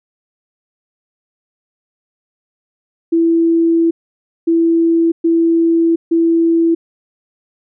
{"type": "tone bursts at uneven times", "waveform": "sine", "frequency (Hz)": 332.1, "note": "E4", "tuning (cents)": 13, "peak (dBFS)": -9, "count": 4, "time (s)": [[3.12, 3.91], [4.47, 5.12], [5.24, 5.96], [6.11, 6.75]], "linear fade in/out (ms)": 10, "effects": []}